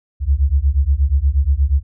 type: beating tone pair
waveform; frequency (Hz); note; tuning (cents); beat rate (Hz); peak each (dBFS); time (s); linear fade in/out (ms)
sine; 65.6 / 74; C2 / D2; +5 / +14; 8.4; -15; 0.2-1.83; 50
effects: none